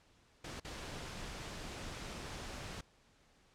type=noise with dropouts; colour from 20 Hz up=pink; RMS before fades=-45 dBFS; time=0.44-2.81 s; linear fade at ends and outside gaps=5 ms; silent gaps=0.6-0.646 s; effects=pink hiss -68 dBFS RMS until 3.54 s + low-pass 7000 Hz 12 dB/octave